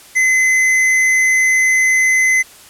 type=tone with tanh clipping; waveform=sine; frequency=2042 Hz; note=C7; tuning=43 cents flat; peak=-12 dBFS; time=0.15-2.43 s; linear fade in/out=20 ms; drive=14 dB; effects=white hiss -41 dBFS RMS until 2.69 s + low-pass 12000 Hz 12 dB/octave